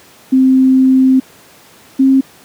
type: tone pair in turn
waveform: sine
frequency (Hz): 261.6 / 267.1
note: C4 / C4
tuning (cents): 0 / +36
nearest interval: unison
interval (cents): 36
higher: second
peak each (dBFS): -5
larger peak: neither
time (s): 0.32-1.2 / 1.99-2.21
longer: first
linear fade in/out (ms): 10
effects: pink hiss -42 dBFS RMS until 2.44 s + high-pass 150 Hz 12 dB/octave